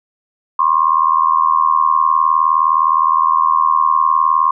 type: tone with amplitude modulation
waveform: sine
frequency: 1073 Hz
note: C6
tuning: 43 cents sharp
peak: -6 dBFS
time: 0.59-4.51 s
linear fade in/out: 5 ms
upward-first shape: sine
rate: 79.5 Hz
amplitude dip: 90%
effects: none